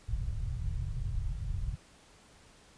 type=low-pass noise; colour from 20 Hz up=pink; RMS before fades=-34 dBFS; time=0.08-1.76 s; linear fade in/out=10 ms; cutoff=140 Hz; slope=48 dB/octave; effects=pink hiss -59 dBFS RMS until 2.77 s + resampled to 22050 Hz